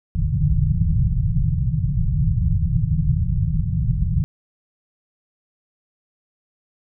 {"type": "low-pass noise", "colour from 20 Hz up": "white", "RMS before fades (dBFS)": -19, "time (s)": [0.15, 4.24], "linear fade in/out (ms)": 0, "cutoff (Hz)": 170, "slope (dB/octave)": 96, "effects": []}